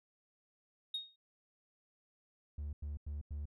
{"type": "tone with exponential decay", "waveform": "sine", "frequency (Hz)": 3729, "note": "A#7", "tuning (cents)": 0, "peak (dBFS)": -32, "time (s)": [0.94, 1.16], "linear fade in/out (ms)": 5, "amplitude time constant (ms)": 46}
{"type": "tone bursts", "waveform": "triangle", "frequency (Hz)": 73.42, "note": "D2", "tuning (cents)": 0, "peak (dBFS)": -36, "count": 4, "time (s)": [2.58, 3.456], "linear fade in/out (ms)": 5, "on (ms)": 150, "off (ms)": 92}
{"effects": ["tanh soft clip ceiling -32 dBFS"]}